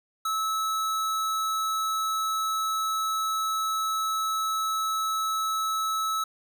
square tone, 1300 Hz, E6, 24 cents flat, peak -26 dBFS, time 0.25-6.24 s, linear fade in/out 5 ms, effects none

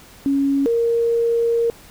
sine tone pair in turn, 277.2 / 465.4 Hz, C#4 / A#4, 0 / -3 cents, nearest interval major sixth, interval 897 cents, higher second, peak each -15 dBFS, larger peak neither, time 0.26-0.66 / 0.66-1.7 s, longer second, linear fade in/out 0 ms, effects pink hiss -45 dBFS RMS until 1.9 s

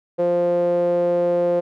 sawtooth tone with band-pass filter, 174.61 Hz, F3, in tune, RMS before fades -19 dBFS, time 0.18-1.61 s, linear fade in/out 20 ms, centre 490 Hz, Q 7.7, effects none

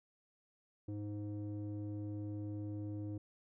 square tone with low-pass filter, 103.83 Hz, G#2, in tune, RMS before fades -42 dBFS, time 0.88-3.18 s, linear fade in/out 5 ms, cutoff 380 Hz, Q 4.1, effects none

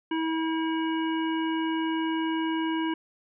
harmonic tone, 322.5 Hz, E4, 38 cents flat, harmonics 1 / 3 / 5 / 7 / 9, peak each -26 / -33 / -38 / -42 / -39 dBFS, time 0.11-2.94 s, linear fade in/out 5 ms, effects none

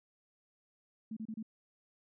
sine tone bursts, 220 Hz, A3, in tune, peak -38 dBFS, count 4, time 1.11-1.428 s, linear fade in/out 5 ms, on 57 ms, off 30 ms, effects none

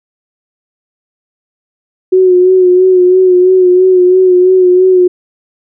sine tone with vibrato, 367.2 Hz, F#4, 13 cents flat, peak -3 dBFS, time 2.12-5.08 s, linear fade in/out 10 ms, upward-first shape sine, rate 3 Hz, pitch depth 36 cents each way, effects none

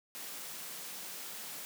white high-pass noise, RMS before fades -44 dBFS, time 0.15-1.65 s, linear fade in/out 0 ms, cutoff 140 Hz, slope 96 dB/octave, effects none

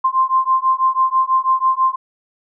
sine beating tone pair, 1045 / 1051.1 Hz, C6 / C6, -2 / +8 cents, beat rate 6.1 Hz, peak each -16 dBFS, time 0.04-1.96 s, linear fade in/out 10 ms, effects none

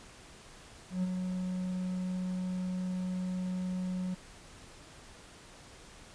triangle tone with ADSR envelope, 183.5 Hz, F#3, 14 cents flat, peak -25 dBFS, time 0.9-4.15 s, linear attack 130 ms, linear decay 29 ms, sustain -5 dB, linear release 14 ms, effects pink hiss -53 dBFS RMS until 6.14 s + resampled to 22050 Hz

